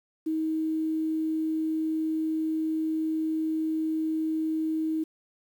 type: tone with quantisation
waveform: sine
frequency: 316.6 Hz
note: D#4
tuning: 30 cents sharp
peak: -25 dBFS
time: 0.26-5.04 s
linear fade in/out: 10 ms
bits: 9
effects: none